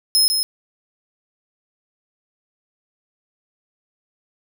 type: tone with echo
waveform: sawtooth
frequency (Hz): 5150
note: E8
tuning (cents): -41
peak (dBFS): -10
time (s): 0.15-0.28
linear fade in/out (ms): 0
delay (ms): 150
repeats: 1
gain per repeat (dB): -5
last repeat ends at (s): 0.43
effects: none